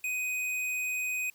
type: tone with hard clipping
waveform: triangle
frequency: 2501 Hz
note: D#7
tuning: 8 cents sharp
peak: -31 dBFS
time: 0.04-1.3 s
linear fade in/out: 2 ms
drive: 18 dB
effects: white hiss -63 dBFS RMS until 1.34 s